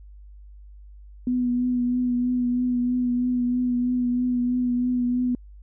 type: tone with vibrato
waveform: sine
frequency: 246.9 Hz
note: B3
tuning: in tune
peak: -20 dBFS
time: 1.27-5.35 s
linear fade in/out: 2 ms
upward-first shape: triangle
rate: 3.1 Hz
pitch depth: 27 cents each way
effects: added 50 Hz sine -42 dBFS peak until 5.62 s